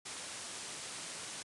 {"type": "low-pass noise", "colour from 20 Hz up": "white", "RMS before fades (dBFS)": -45, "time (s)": [0.05, 1.43], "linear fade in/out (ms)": 10, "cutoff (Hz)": 10000, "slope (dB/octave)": 96, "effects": ["high-pass 100 Hz 12 dB/octave"]}